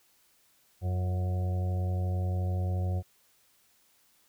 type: harmonic tone with a mistuned harmonic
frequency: 91.4 Hz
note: F#2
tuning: 21 cents flat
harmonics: 1 / 2 / 4 / 5 / 6 / 7 / 8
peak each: -27 / -40 / -45 / -50 / -45 / -51 / -45 dBFS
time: 0.81-3.03 s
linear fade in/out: 50 ms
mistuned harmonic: 4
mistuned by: -52 cents
effects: white hiss -66 dBFS RMS until 4.28 s